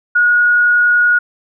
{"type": "tone with frequency modulation", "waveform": "sine", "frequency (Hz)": 1448, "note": "F#6", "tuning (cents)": -38, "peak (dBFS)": -8, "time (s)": [0.15, 1.19], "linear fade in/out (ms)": 10, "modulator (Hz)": 30.7, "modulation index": 0.35, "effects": []}